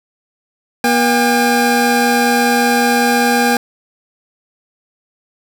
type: tone pair together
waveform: 25% pulse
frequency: 239.9 / 805 Hz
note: A#3 / G5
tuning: +50 / +46 cents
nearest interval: octave + major sixth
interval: 2096 cents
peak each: -10 dBFS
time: 0.84-3.57 s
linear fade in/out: 2 ms
effects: none